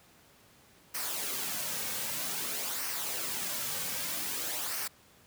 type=noise with flanger; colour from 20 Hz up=white; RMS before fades=-35 dBFS; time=0.94-4.88 s; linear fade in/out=10 ms; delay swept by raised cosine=0.27 to 2.97 ms; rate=0.52 Hz; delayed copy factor=-0.5; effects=pink hiss -60 dBFS RMS until 5.26 s + high-pass 80 Hz 12 dB/octave